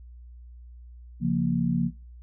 sine chord, Bb minor, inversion first, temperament equal, 138.59 / 174.61 / 233.1 Hz, Db3 / F3 / Bb3, 0 / 0 / 0 cents, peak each -28 / -25 / -26 dBFS, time 1.2-1.91 s, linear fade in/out 50 ms, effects noise-tail reverb RT60 0.3 s tail -19 dB re dry + added 60 Hz sine -43 dBFS peak until 2.22 s

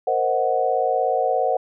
sine chord, C half-diminished seventh, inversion third, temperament equal, 466.2 / 523.3 / 622.3 / 740 Hz, Bb4 / C5 / Eb5 / Gb5, 0 / 0 / 0 / 0 cents, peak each -25 / -23 / -26 / -21 dBFS, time 0.07-1.57 s, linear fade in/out 5 ms, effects none

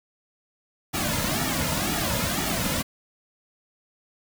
pink noise with flanger, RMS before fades -26 dBFS, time 0.93-2.83 s, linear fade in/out 20 ms, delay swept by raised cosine 1.9 to 2.65 ms, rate 2 Hz, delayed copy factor -0.8, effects none

